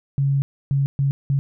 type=tone bursts at uneven times; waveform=sine; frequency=138.59 Hz; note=C#3; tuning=in tune; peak=-16 dBFS; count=4; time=0.18-0.42 / 0.71-0.86 / 0.99-1.11 / 1.3-1.39 s; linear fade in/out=0 ms; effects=none